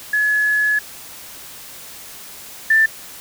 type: tone pair in turn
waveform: sine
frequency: 1700 / 1774.5 Hz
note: G#6 / A6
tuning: +40 / +14 cents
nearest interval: minor second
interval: 74 cents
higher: second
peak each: -14 / -10 dBFS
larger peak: second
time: 0.13-0.79 / 2.7-2.86 s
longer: first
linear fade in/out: 5 ms
effects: white hiss -37 dBFS RMS until 3.2 s